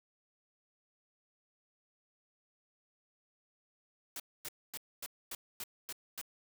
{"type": "noise bursts", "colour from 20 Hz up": "white", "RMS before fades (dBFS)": -42, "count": 8, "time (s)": [4.16, 6.214], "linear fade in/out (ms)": 2, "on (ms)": 38, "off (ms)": 250, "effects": []}